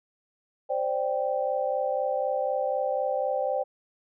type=chord; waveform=sine; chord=C suspended second; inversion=none; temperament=equal; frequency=523.3 / 587.3 / 784 Hz; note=C5 / D5 / G5; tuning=0 / 0 / 0 cents; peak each=-28 / -29 / -30 dBFS; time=0.69-3.64 s; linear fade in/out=20 ms; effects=none

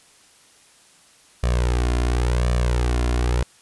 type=tone with flanger; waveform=sawtooth; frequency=60.4 Hz; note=B1; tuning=38 cents flat; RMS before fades=-20 dBFS; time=1.43-3.43 s; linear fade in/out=5 ms; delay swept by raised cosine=1.7 to 2.9 ms; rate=0.92 Hz; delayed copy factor=+0.7; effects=white hiss -53 dBFS RMS until 3.61 s + resampled to 24000 Hz

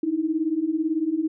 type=beating tone pair; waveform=sine; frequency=304.8 / 322.8 Hz; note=D#4 / E4; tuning=-36 / -36 cents; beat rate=18 Hz; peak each=-26 / -23 dBFS; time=0.03-1.28 s; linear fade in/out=5 ms; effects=none

